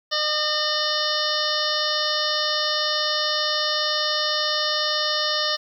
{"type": "harmonic tone with a mistuned harmonic", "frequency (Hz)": 607, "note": "D#5", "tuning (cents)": -43, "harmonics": [1, 2, 3, 5, 6, 7, 8, 9], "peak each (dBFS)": [-29, -29, -29, -29, -29, -29, -29, -29], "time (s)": [0.11, 5.57], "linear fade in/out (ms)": 20, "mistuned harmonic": 5, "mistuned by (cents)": -28, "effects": ["9-bit"]}